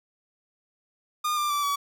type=tone with pitch steps; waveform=45% pulse; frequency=1215 / 1189.3 / 1164.2 / 1139.5 Hz; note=D#6 / D6 / D6 / C#6; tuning=-42 / +21 / -15 / +47 cents; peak=-24 dBFS; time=1.24-1.76 s; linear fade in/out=10 ms; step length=130 ms; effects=none